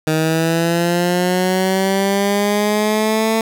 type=linear sweep; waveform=15% pulse; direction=up; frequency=155.9 to 224.1 Hz; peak=-8 dBFS; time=0.07-3.41 s; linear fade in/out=2 ms; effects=none